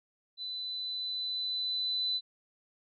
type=tone with level ramp; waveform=sine; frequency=4003 Hz; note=B7; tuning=23 cents sharp; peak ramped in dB=-36 to -28 dBFS; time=0.37-2.21 s; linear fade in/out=50 ms; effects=none